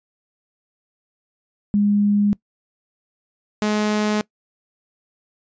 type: tone pair in turn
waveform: sine / sawtooth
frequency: 205 / 211.4 Hz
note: G#3 / G#3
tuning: -22 / +31 cents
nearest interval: minor second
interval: 53 cents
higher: second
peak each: -14 dBFS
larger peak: neither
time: 1.74-2.33 / 3.62-4.21 s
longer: neither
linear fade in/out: 0 ms
effects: noise-tail reverb RT60 0.1 s tail -22 dB re dry + resampled to 16000 Hz